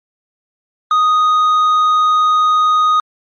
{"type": "tone with tanh clipping", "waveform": "triangle", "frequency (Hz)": 1244.5, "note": "D#6", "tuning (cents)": 0, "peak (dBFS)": -10, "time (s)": [0.91, 3], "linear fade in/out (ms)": 2, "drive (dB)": 9, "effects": ["MP3 48 kbps"]}